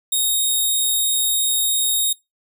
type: tone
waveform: 10% pulse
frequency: 3729 Hz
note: A#7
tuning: in tune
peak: -9 dBFS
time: 0.12-2.13 s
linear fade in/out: 5 ms
effects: noise-tail reverb RT60 0.2 s tail -24 dB re dry